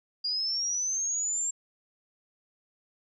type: linear sweep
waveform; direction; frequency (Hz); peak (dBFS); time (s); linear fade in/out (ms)
sine; up; 4800 to 7459; -27; 0.24-1.51; 10
effects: none